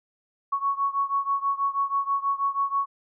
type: beating tone pair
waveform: sine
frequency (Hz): 1108.7 / 1114.9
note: C#6 / C#6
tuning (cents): 0 / +10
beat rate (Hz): 6.2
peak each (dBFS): -25 / -27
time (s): 0.52-2.86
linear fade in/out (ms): 10
effects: none